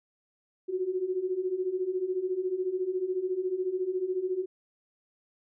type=beating tone pair; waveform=sine; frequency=360 / 374 Hz; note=F#4 / F#4; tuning=-47 / +19 cents; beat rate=14 Hz; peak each=-33 / -29 dBFS; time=0.68-4.46 s; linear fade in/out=20 ms; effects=none